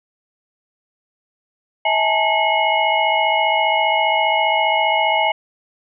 sine tone cluster, 644 / 839 / 894 / 2165 / 2920 Hz, E5 / G#5 / A5 / C#7 / F#7, -41 / +17 / +27 / -41 / -24 cents, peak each -21 / -19 / -21 / -20 / -24 dBFS, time 1.85-5.32 s, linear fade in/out 5 ms, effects none

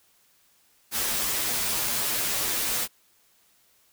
white noise with comb filter, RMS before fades -27 dBFS, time 0.91-2.88 s, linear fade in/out 50 ms, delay 11 ms, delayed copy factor -0.75, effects white hiss -63 dBFS RMS until 3.92 s

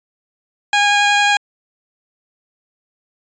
15% pulse tone with vibrato, 819 Hz, G#5, 24 cents flat, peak -5 dBFS, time 0.73-1.37 s, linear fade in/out 2 ms, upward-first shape triangle, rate 11 Hz, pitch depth 10 cents each way, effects resampled to 16000 Hz

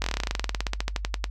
slowing click train, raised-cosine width 0.2 ms, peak -9 dBFS, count 25, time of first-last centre 0.02-1.242 s, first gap 21 ms, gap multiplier 1.07, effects noise-tail reverb RT60 0.1 s tail -18 dB re dry + added 50 Hz sine -30 dBFS peak until 1.3 s

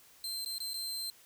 sawtooth tone with dropouts, 4128 Hz, C8, 24 cents flat, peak -33 dBFS, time 0.24-1.1 s, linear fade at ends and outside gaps 1 ms, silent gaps 0.447-0.46 / 0.582-0.603 / 0.734-0.741 s, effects white hiss -60 dBFS RMS until 1.25 s

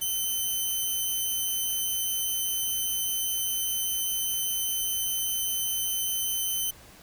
5% pulse tone, 3059 Hz, G7, 43 cents flat, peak -18 dBFS, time 0.01-6.71 s, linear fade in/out 10 ms, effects pink hiss -51 dBFS RMS until 7.02 s

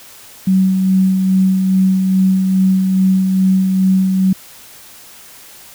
sine tone with tremolo, 189 Hz, F#3, 37 cents sharp, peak -8 dBFS, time 0.47-4.33 s, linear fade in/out 5 ms, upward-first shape sine, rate 2.4 Hz, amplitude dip 35%, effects white hiss -39 dBFS RMS until 5.74 s

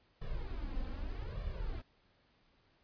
brown noise with flanger, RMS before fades -39 dBFS, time 0.21-1.82 s, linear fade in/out 10 ms, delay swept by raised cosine 1.7 to 3.9 ms, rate 0.81 Hz, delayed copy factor +0.8, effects pink hiss -71 dBFS RMS until 2.83 s + resampled to 11025 Hz

